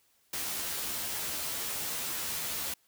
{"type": "noise with comb filter", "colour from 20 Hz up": "white", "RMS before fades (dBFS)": -35, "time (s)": [0.33, 2.74], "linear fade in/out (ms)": 5, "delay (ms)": 13, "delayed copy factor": 0.75, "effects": ["white hiss -69 dBFS RMS until 2.87 s"]}